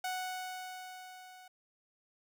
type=tone with level ramp; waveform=sawtooth; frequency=740 Hz; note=F#5; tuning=in tune; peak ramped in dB=-30 to -49 dBFS; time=0.04-1.48 s; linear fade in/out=5 ms; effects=none